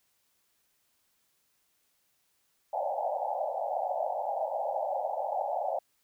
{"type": "band-pass noise", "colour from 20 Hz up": "white", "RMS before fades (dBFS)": -32, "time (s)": [2.73, 5.79], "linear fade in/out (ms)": 5, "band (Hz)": [550, 850], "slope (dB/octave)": 96, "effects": ["white hiss -73 dBFS RMS until 6.03 s"]}